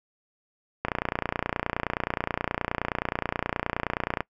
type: click train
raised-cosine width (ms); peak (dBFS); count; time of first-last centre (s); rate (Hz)
0.5; -10; 100; 0.85-4.206; 29.5
effects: noise-tail reverb RT60 0.1 s tail -23 dB re dry